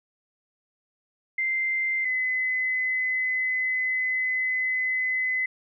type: tone pair in turn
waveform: sine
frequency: 2085 / 2026 Hz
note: C7 / B6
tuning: -7 / +44 cents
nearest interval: unison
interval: 49 cents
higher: first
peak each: -23 dBFS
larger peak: neither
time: 1.38-2.05 / 2.05-5.46 s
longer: second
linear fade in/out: 5 ms
effects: none